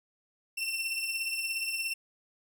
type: beating tone pair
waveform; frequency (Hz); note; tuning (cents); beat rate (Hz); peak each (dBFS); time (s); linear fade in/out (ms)
sawtooth; 2700 / 2717; E7 / F7; +41 / -48; 17; -29 / -34; 0.57-1.94; 10
effects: none